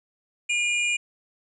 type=tone pair together; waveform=square; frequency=2421 / 2879 Hz; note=D#7 / F#7; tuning=-48 / -48 cents; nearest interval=minor third; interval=300 cents; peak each=-23 / -32 dBFS; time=0.49-0.97 s; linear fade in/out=10 ms; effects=resampled to 22050 Hz